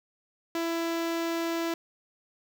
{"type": "tone with notch filter", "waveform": "sawtooth", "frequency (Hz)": 333.3, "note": "E4", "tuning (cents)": 19, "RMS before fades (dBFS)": -30, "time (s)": [0.55, 1.74], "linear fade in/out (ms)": 2, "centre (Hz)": 9600, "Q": 1.7, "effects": []}